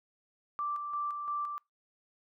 sine tone with tremolo, 1173 Hz, D6, 2 cents flat, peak -31 dBFS, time 0.59-1.58 s, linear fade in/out 0 ms, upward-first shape square, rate 2.9 Hz, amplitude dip 40%, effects noise-tail reverb RT60 0.2 s tail -25 dB re dry

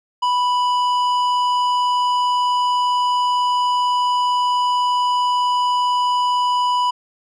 sine tone with tanh clipping, 987.8 Hz, B5, in tune, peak -17 dBFS, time 0.22-6.91 s, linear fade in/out 10 ms, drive 11 dB, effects none

